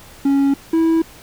triangle tone pair in turn, 277.2 / 326.6 Hz, C#4 / E4, 0 / -16 cents, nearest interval minor third, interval 284 cents, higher second, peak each -10 dBFS, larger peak neither, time 0.25-0.54 / 0.73-1.02 s, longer neither, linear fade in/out 5 ms, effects pink hiss -42 dBFS RMS until 1.22 s

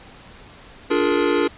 square chord, Bb dominant seventh, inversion first, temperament just, 291.4 / 349.6 / 419.5 / 466.2 Hz, D4 / F4 / Ab4 / Bb4, -13 / +2 / +17 / 0 cents, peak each -23 dBFS, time 0.9-1.48 s, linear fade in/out 10 ms, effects pink hiss -44 dBFS RMS until 1.57 s + resampled to 8000 Hz

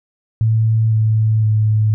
sine tone with pitch steps, 111.3 / 109.58 / 107.88 Hz, A2 / A2 / A2, +20 / -7 / -34 cents, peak -11 dBFS, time 0.41-1.94 s, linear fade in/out 0 ms, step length 510 ms, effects none

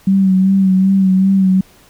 sine tone with vibrato, 190.9 Hz, G3, 46 cents flat, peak -8 dBFS, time 0.07-1.61 s, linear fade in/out 5 ms, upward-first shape sine, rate 2.6 Hz, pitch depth 35 cents each way, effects pink hiss -47 dBFS RMS until 1.89 s

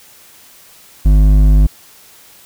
sine tone with hard clipping, 50.9 Hz, G#1, 34 cents flat, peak -7 dBFS, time 1.05-1.67 s, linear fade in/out 10 ms, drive 9 dB, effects white hiss -43 dBFS RMS until 2.45 s

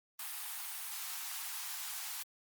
white high-pass noise, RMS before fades -42 dBFS, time 0.19-2.23 s, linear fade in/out 5 ms, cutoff 720 Hz, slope 96 dB/octave, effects Opus 32 kbps

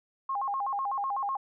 sine tone with vibrato, 932.3 Hz, A#5, in tune, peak -28 dBFS, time 0.29-1.37 s, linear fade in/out 5 ms, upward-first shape square, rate 8 Hz, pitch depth 250 cents each way, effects none

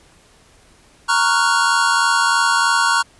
square chord, Gb major seventh, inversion first, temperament equal, 932.3 / 1108.7 / 1396.9 / 1480 Hz, Bb5 / Db6 / F6 / Gb6, 0 / 0 / 0 / 0 cents, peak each -20 dBFS, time 1.08-3.03 s, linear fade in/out 20 ms, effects pink hiss -51 dBFS RMS until 3.19 s + resampled to 24000 Hz

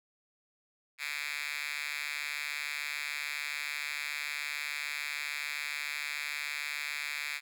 5% pulse tone with high-pass filter, 146.83 Hz, D3, in tune, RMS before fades -37 dBFS, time 0.98-7.41 s, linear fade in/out 50 ms, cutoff 2400 Hz, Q 5.1, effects none

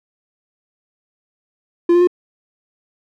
triangle tone with pitch steps, 344.9 / 350.9 / 357.1 Hz, F4 / F4 / F4, -22 / +8 / +39 cents, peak -7 dBFS, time 1.89-2.073 s, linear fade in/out 5 ms, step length 61 ms, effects none

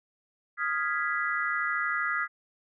sine chord, F half-diminished seventh, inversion third, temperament equal, 1244.5 / 1396.9 / 1661.2 / 1975.5 Hz, Eb6 / F6 / Ab6 / Cb7, 0 / 0 / 0 / 0 cents, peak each -32 dBFS, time 0.57-2.28 s, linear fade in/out 50 ms, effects none

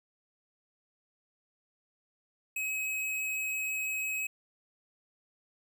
square tone, 2551 Hz, D#7, 43 cents sharp, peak -32 dBFS, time 2.56-4.27 s, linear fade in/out 5 ms, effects none

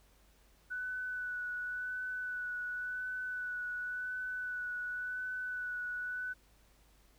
sine tone with vibrato, 1487 Hz, F#6, 8 cents sharp, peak -36 dBFS, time 0.7-6.34 s, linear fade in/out 20 ms, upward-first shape sine, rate 0.92 Hz, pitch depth 18 cents each way, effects added 50 Hz sine -65 dBFS peak until 7.18 s + pink hiss -68 dBFS RMS until 7.18 s

